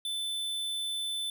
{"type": "tone", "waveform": "square", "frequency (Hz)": 3520, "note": "A7", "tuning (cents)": 0, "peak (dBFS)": -32, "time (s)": [0.05, 1.3], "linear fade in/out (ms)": 2, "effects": []}